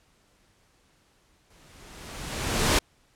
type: noise with exponential growth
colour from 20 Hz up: pink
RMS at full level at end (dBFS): -19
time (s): 1.5-2.79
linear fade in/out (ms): 5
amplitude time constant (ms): 280
effects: pink hiss -64 dBFS RMS until 3.15 s + low-pass 10000 Hz 12 dB/octave